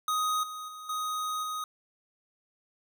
square tone with level steps, 1251 Hz, D#6, 9 cents sharp, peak -27 / -38 / -42 / -31 / -33 dBFS, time 0.08-1.64 s, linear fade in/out 2 ms, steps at 0.43 / 0.68 / 0.89 / 1.43 s, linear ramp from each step 5 ms, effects none

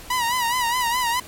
sawtooth tone with vibrato, 969 Hz, B5, 33 cents flat, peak -16 dBFS, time 0.1-1.2 s, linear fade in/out 5 ms, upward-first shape sine, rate 4.8 Hz, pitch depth 84 cents each way, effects pink hiss -41 dBFS RMS until 1.27 s + MP3 64 kbps

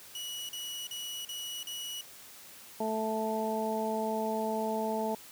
sawtooth tone bursts, 2931 Hz, F#7, 17 cents flat, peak -34 dBFS, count 5, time 0.15-2.01 s, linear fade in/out 2 ms, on 340 ms, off 40 ms
harmonic tone, 219.5 Hz, A3, 4 cents flat, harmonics 1 / 2 / 3 / 4, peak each -35 / -35 / -35 / -35 dBFS, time 2.8-5.15 s, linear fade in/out 5 ms
effects white hiss -51 dBFS RMS until 5.31 s + high-pass 60 Hz 12 dB/octave

